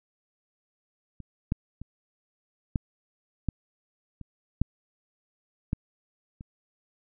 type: clicks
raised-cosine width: 5 ms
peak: -29 / -13 / -26 / -13 / -14 / -28 / -10 / -14 / -29 dBFS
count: 9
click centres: 1.203 / 1.521 / 1.816 / 2.758 / 3.487 / 4.213 / 4.616 / 5.731 / 6.409 s
effects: none